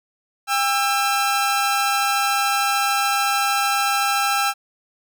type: tone pair together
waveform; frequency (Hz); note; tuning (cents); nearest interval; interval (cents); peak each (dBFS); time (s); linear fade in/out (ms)
sawtooth; 801.9 / 1332; G5 / E6; +39 / +18; major sixth; 879; -17 / -17; 0.47-4.54; 50
effects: none